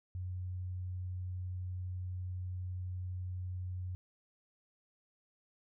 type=tone; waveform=sine; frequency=91.2 Hz; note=F#2; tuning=24 cents flat; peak=-37 dBFS; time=0.15-3.95 s; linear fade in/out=0 ms; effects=none